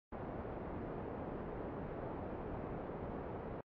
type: low-pass noise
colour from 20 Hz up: white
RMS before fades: -44 dBFS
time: 0.12-3.61 s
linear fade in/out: 5 ms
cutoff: 560 Hz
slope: 12 dB/octave
effects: low-pass 2000 Hz 12 dB/octave + AAC 48 kbps